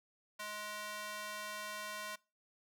square tone with high-pass filter, 210 Hz, G#3, 19 cents sharp, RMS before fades -44 dBFS, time 0.39-2.16 s, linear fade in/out 10 ms, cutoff 1100 Hz, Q 1, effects noise-tail reverb RT60 0.3 s tail -23 dB re dry

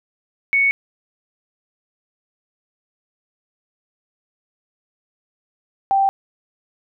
sine tone pair in turn, 2220 / 782.8 Hz, C#7 / G5, +2 / -3 cents, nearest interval octave + tritone, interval 1805 cents, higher first, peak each -13 dBFS, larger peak neither, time 0.53-0.71 / 5.91-6.09 s, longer neither, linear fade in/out 0 ms, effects none

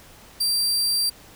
sawtooth tone, 4710 Hz, D8, 4 cents sharp, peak -17 dBFS, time 0.4-1.1 s, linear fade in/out 10 ms, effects pink hiss -48 dBFS RMS until 1.35 s

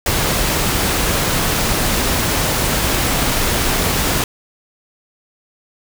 pink noise, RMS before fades -17 dBFS, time 0.06-4.24 s, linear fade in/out 2 ms, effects none

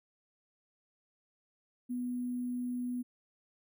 sine tone with sample-and-hold, 246.9 Hz, B3, in tune, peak -33 dBFS, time 1.89-3.03 s, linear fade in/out 20 ms, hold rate 11025 Hz, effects none

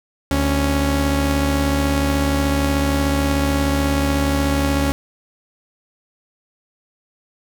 sawtooth tone pair together, 73.42 / 277.2 Hz, D2 / C#4, 0 / 0 cents, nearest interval octave + major seventh, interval 2300 cents, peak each -15 dBFS, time 0.31-4.92 s, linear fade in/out 0 ms, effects none

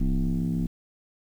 sine tone with frequency modulation, 100 Hz, G2, 35 cents sharp, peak -21 dBFS, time 0-0.67 s, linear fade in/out 10 ms, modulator 67 Hz, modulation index 2.4, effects tanh soft clip ceiling -17 dBFS + 9-bit

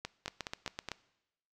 two click trains, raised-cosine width 0.2 ms, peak -19 / -20 dBFS, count 6 / 5, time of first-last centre 0.28-0.917 / 0.05-0.887 s, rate 7.85 / 4.78 Hz, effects noise-tail reverb RT60 0.9 s tail -20 dB re dry

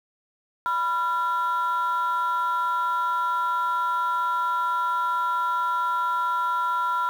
sine tone pair together, 987.8 / 1372.2 Hz, B5 / F6, 0 / -31 cents, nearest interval tritone, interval 569 cents, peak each -23 dBFS, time 0.66-7.09 s, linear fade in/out 0 ms, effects tanh soft clip ceiling -18 dBFS + 8-bit

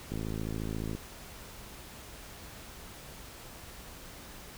click train, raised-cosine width 3 ms, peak -23 dBFS, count 46, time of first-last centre 0.12-0.95 s, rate 54.2 Hz, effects added 60 Hz sine -56 dBFS peak until 4.57 s + pink hiss -48 dBFS RMS until 4.57 s

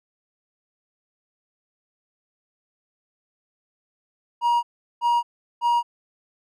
triangle tone bursts, 951 Hz, A#5, 34 cents sharp, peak -15 dBFS, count 3, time 4.41-5.83 s, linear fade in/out 50 ms, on 220 ms, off 380 ms, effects none

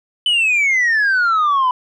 sine exponential sweep, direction down, 3022 to 987.8 Hz, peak -10 dBFS, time 0.26-1.71 s, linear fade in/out 2 ms, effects tanh soft clip ceiling -11 dBFS

